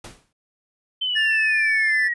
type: noise with exponential decay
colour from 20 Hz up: pink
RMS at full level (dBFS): -35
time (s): 0.04-0.33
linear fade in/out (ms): 5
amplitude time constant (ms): 61
type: exponential sweep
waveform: sine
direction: down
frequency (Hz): 3100 to 1884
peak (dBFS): -21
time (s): 1.01-2.14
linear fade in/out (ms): 10
type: tone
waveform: triangle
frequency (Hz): 1760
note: A6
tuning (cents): 0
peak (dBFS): -17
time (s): 1.15-2.09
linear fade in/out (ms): 20
effects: resampled to 24000 Hz